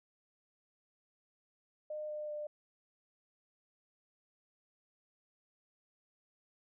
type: tone with pitch steps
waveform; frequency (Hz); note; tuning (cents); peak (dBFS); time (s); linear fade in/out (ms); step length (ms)
sine; 608 / 603.1 / 598.2; D#5 / D5 / D5; -40 / +46 / +32; -38; 1.9-2.47; 5; 190
effects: none